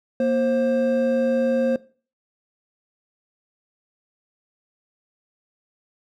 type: tone pair together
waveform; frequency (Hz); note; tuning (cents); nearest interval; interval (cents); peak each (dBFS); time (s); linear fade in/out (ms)
triangle; 235.6 / 529; A#3 / C5; +19 / +19; octave + major second; 1400; -20 / -18; 0.2-1.76; 2
effects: noise-tail reverb RT60 0.4 s tail -20 dB re dry